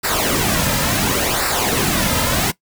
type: noise with flanger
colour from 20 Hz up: pink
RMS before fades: -18 dBFS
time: 0.03-2.52 s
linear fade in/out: 20 ms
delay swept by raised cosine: 0.31 to 2.71 ms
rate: 0.7 Hz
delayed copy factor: -0.65
effects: noise-tail reverb RT60 0.1 s tail -19 dB re dry